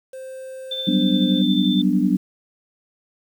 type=tone; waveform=triangle; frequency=523.3 Hz; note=C5; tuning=in tune; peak=-30 dBFS; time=0.13-1.42 s; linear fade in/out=5 ms
type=tone with tremolo; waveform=sine; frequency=3548 Hz; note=A7; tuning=14 cents sharp; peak=-23 dBFS; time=0.71-1.82 s; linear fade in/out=5 ms; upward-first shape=sine; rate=14 Hz; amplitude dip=40%
type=chord; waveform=sine; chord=G major seventh; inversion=third; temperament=equal; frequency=185 / 196 / 246.9 / 293.7 Hz; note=F#3 / G3 / B3 / D4; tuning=0 / 0 / 0 / 0 cents; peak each=-21 dBFS; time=0.87-2.17 s; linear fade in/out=10 ms
effects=8-bit